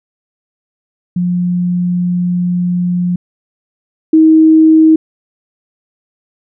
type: tone pair in turn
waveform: sine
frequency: 177.6 / 317.2 Hz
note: F3 / D#4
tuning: +29 / +33 cents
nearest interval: minor seventh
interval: 1004 cents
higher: second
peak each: -11 / -3 dBFS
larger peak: second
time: 1.16-3.16 / 4.13-4.96 s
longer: first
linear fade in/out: 5 ms
effects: none